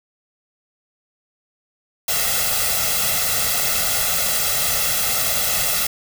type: noise with comb filter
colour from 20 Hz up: white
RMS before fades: -20 dBFS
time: 2.08-5.87 s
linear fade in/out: 5 ms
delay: 1.5 ms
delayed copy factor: +0.95
effects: none